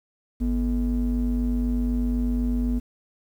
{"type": "ring-modulated tone", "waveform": "triangle", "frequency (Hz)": 96, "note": "G2", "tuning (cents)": -36, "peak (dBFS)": -16, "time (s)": [0.4, 2.8], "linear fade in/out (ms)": 20, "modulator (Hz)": 148, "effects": ["9-bit"]}